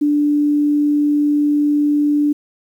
sine tone, 293.7 Hz, D4, in tune, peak -12 dBFS, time 0.01-2.33 s, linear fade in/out 10 ms, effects 8-bit

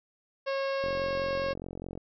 harmonic tone, 545 Hz, C#5, 29 cents flat, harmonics 1 / 2 / 3 / 4 / 5 / 6 / 7 / 8 / 9 / 10, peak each -29 / -37 / -40 / -45 / -43 / -51 / -50 / -49 / -50 / -53 dBFS, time 0.46-1.54 s, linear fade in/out 20 ms
click train, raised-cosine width 2 ms, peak -26 dBFS, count 52, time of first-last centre 0.84-1.976 s, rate 44.9 Hz
effects none

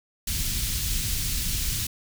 pink band-stop noise, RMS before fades -27 dBFS, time 0.27-1.87 s, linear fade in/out 5 ms, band 120 to 3600 Hz, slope 12 dB/octave, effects none

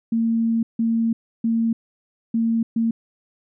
sine tone bursts at uneven times, 228.1 Hz, A#3, 37 cents flat, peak -17 dBFS, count 5, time 0.12-0.63 / 0.79-1.13 / 1.44-1.73 / 2.34-2.63 / 2.76-2.91 s, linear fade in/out 5 ms, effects none

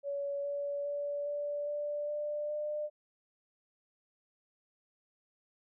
sine tone with pitch steps, 565 / 570.6 / 576.2 / 581.9 / 587.6 / 593.4 / 599.3 Hz, C#5 / C#5 / D5 / D5 / D5 / D5 / D5, +33 / +50 / -33 / -16 / +1 / +18 / +35 cents, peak -33 dBFS, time 0.03-2.9 s, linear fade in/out 50 ms, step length 410 ms, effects none

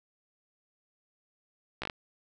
slowing click train, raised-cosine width 0.3 ms, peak -18 dBFS, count 5, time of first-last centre 1.82-1.898 s, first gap 15 ms, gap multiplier 1.18, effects none

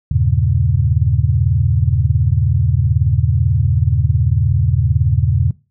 sine chord, E diminished seventh, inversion none, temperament equal with one note detuned, 80.48 / 98 / 116.54 / 138.59 Hz, E2 / G2 / Bb2 / Db3, -41 / 0 / 0 / 0 cents, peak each -17 dBFS, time 0.11-5.51 s, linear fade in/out 5 ms, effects noise-tail reverb RT60 0.3 s tail -20 dB re dry

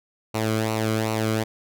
sawtooth tone with flanger, 110 Hz, A2, in tune, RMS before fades -24 dBFS, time 0.34-1.44 s, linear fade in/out 10 ms, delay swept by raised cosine 0.59 to 1.14 ms, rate 2.6 Hz, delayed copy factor -0.65, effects none

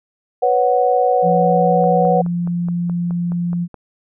sine chord, B suspended second, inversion none, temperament equal, 493.9 / 554.4 / 740 Hz, B4 / C#5 / F#5, 0 / 0 / 0 cents, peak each -16 / -19 / -15 dBFS, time 0.42-2.22 s, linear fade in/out 10 ms
sine tone, 173.6 Hz, F3, 10 cents flat, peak -17 dBFS, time 1.22-3.68 s, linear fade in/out 50 ms
click train, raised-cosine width 1 ms, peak -21 dBFS, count 10, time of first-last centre 1.84-3.743 s, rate 4.73 Hz
effects none

